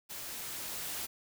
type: noise with level ramp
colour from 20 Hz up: white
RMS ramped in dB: -43 to -38 dBFS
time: 0.09-1.07 s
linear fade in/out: 20 ms
effects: none